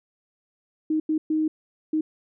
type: tone bursts at uneven times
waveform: sine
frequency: 312 Hz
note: D#4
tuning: 5 cents sharp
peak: -20 dBFS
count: 4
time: 0.9-1 / 1.09-1.18 / 1.3-1.48 / 1.93-2.01 s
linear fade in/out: 5 ms
effects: none